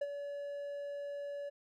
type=tone with ADSR envelope; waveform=triangle; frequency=571 Hz; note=D5; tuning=49 cents flat; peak=-29 dBFS; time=0.01-1.5 s; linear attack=8 ms; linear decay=39 ms; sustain=-8 dB; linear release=17 ms; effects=none